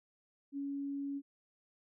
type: tone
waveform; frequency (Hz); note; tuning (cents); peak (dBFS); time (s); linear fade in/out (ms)
sine; 280; C#4; +18; -36; 0.52-1.22; 50
effects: none